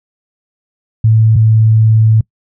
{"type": "tone pair in turn", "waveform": "sine", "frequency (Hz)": [110.8, 110.38], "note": ["A2", "A2"], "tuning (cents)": [13, 6], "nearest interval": "unison", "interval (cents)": 7, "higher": "first", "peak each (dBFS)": -5, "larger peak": "neither", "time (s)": [[1.04, 1.36], [1.36, 2.21]], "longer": "second", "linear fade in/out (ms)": 5, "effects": ["noise-tail reverb RT60 0.1 s tail -24 dB re dry"]}